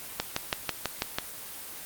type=click train; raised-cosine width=0.2 ms; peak=-8 dBFS; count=7; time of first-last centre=0.2-1.185 s; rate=6.09 Hz; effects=white hiss -41 dBFS RMS until 1.85 s + Opus 24 kbps